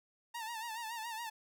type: tone with vibrato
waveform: sawtooth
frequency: 910 Hz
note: A#5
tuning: 42 cents flat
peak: -36 dBFS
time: 0.34-1.3 s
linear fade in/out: 10 ms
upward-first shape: sine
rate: 7.1 Hz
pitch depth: 81 cents each way
effects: none